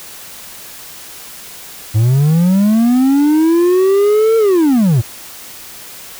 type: linear two-way sweep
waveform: triangle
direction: up then down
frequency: 103.83 to 455.8 to 103.83 Hz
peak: -6 dBFS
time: 1.94-5.02 s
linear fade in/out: 20 ms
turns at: 4.37 s
effects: white hiss -33 dBFS RMS until 6.19 s